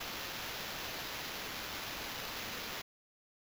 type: noise with sample-and-hold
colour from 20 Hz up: white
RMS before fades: -42 dBFS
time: 0-2.82 s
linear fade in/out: 10 ms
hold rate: 8820 Hz
effects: none